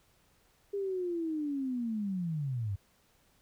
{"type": "linear sweep", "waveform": "sine", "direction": "down", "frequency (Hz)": [406.1, 92.9], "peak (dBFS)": -31, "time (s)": [0.73, 2.76], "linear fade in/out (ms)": 10, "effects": ["pink hiss -68 dBFS RMS until 3.41 s"]}